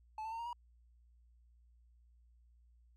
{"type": "tone with pitch steps", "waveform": "triangle", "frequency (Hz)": [868, 889.8, 912.2, 935.1, 958.7], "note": ["A5", "A5", "A#5", "A#5", "A#5"], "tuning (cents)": [-24, 19, -38, 5, 48], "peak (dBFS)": -38, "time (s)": [0.18, 0.53], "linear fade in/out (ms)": 2, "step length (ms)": 70, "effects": ["added 59 Hz sine -63 dBFS peak until 2.96 s"]}